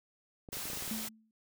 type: clicks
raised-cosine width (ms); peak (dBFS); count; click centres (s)
2; -34; 9; 0.488 / 0.53 / 0.57 / 0.655 / 0.701 / 0.733 / 0.773 / 0.824 / 0.878
type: noise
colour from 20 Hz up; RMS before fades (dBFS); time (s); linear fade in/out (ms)
white; -40; 0.52-1.09; 10
type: tone with exponential decay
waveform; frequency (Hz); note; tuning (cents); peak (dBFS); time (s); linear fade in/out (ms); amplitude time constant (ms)
sine; 220; A3; 0; -33; 0.91-1.31; 2; 86
effects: none